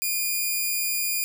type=tone; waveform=5% pulse; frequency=2429 Hz; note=D#7; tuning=42 cents flat; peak=-14 dBFS; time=0.02-1.24 s; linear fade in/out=0 ms; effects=9-bit